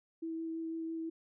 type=tone with vibrato; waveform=sine; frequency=326.1 Hz; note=E4; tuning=19 cents flat; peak=-36 dBFS; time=0.22-1.1 s; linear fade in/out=10 ms; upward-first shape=sine; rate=6 Hz; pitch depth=9 cents each way; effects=none